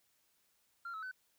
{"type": "tone with pitch steps", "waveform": "sine", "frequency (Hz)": [1383, 1296, 1513], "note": ["F6", "E6", "F#6"], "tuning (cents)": [-17, -30, 38], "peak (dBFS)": -39, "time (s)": [0.85, 1.114], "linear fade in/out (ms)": 5, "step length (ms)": 88, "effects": ["tanh soft clip ceiling -39 dBFS", "white hiss -75 dBFS RMS until 1.38 s"]}